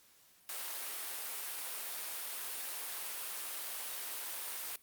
white high-pass noise, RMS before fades -41 dBFS, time 0.49-4.76 s, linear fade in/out 2 ms, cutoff 490 Hz, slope 12 dB/octave, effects white hiss -65 dBFS RMS until 4.82 s + Opus 48 kbps

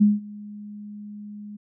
sine tone with ADSR envelope, 207.7 Hz, G#3, in tune, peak -11 dBFS, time 0-1.57 s, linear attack 19 ms, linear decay 180 ms, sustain -24 dB, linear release 12 ms, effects none

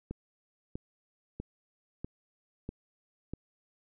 click train, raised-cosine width 3 ms, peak -24 dBFS, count 6, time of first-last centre 0.11-3.336 s, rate 1.55 Hz, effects none

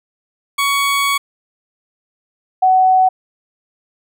20% pulse / sine tone pair in turn, 1120 / 748.9 Hz, C#6 / F#5, +18 / +21 cents, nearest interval perfect fifth, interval 697 cents, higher first, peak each -9 / -8 dBFS, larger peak second, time 0.58-1.18 / 2.62-3.09 s, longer first, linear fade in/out 10 ms, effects none

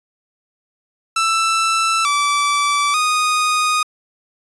sawtooth tone with pitch steps, 1327 / 1158 / 1239 Hz, E6 / D6 / D#6, +11 / -25 / -8 cents, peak -11 dBFS, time 1.16-3.83 s, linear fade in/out 5 ms, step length 890 ms, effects resampled to 24000 Hz

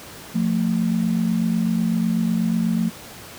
sine tone pair together, 176.2 / 224.3 Hz, F3 / A3, +16 / +34 cents, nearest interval major third, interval 418 cents, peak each -21 / -20 dBFS, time 0.34-2.9 s, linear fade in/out 20 ms, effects pink hiss -39 dBFS RMS until 3.38 s + high-pass 80 Hz 12 dB/octave

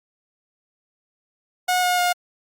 sawtooth tone with pitch steps, 727 / 719.9 / 712.9 Hz, F#5 / F#5 / F5, -31 / -48 / +35 cents, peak -14 dBFS, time 1.68-2.13 s, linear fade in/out 10 ms, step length 150 ms, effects Opus 48 kbps

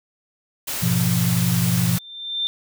white noise, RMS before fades -27 dBFS, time 0.67-1.99 s, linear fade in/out 10 ms
sine chord, F diminished, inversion first, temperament equal, 103.83 / 123.47 / 174.61 Hz, Ab2 / Cb3 / F3, 0 / 0 / 0 cents, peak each -26 / -21 / -20 dBFS, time 0.82-1.98 s, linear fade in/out 10 ms
sine tone with exponential growth, 3580 Hz, A7, 29 cents sharp, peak -18 dBFS, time 1.64-2.47 s, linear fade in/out 0 ms, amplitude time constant 180 ms
effects none

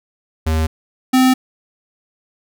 square tone pair in turn, 79.5 / 258.1 Hz, D#2 / C4, +38 / -23 cents, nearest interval octave + minor sixth, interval 2039 cents, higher second, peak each -15 / -10 dBFS, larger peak second, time 0.46-0.67 / 1.13-1.34 s, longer neither, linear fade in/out 10 ms, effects none

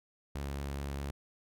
sawtooth tone with vibrato, 69.9 Hz, C#2, 15 cents sharp, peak -32 dBFS, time 0.35-1.11 s, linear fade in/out 5 ms, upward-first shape triangle, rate 4.7 Hz, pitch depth 10 cents each way, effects none

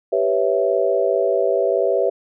sine chord, C# half-diminished seventh, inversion second, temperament equal, 392 / 493.9 / 554.4 / 659.3 Hz, G4 / B4 / C#5 / E5, 0 / 0 / 0 / 0 cents, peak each -21 dBFS, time 0.12-2.1 s, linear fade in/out 10 ms, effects none

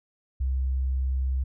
sine tone, 65.41 Hz, C2, in tune, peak -23 dBFS, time 0.4-1.44 s, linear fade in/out 10 ms, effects none

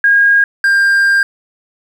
sine / triangle tone pair in turn, 1629 / 1597.3 Hz, G#6 / G6, -34 / +32 cents, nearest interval unison, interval 34 cents, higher first, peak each -6 dBFS, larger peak neither, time 0.04-0.44 / 0.64-1.23 s, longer second, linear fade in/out 2 ms, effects 7-bit

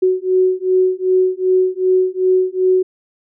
sine beating tone pair, 370 / 372.6 Hz, F#4 / F#4, 0 / +12 cents, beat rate 2.6 Hz, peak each -15 dBFS, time 0.02-2.83 s, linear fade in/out 10 ms, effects none

